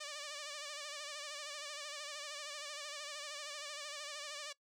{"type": "tone with vibrato", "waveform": "5% pulse", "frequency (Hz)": 587.3, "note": "D5", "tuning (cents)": 0, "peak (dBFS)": -32, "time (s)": [0, 4.53], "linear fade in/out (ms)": 10, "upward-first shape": "sine", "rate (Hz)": 13, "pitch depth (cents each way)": 66, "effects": ["noise-tail reverb RT60 0.1 s tail -20 dB re dry", "low-pass 10000 Hz 12 dB/octave"]}